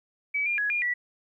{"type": "tone with pitch steps", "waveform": "sine", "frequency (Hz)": [2285, 2401, 1674, 2417, 1951], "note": ["D7", "D7", "G#6", "D7", "B6"], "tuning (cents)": [-48, 38, 13, 49, -22], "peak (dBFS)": -24, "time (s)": [0.34, 0.94], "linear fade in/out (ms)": 10, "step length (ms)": 120, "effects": ["11-bit"]}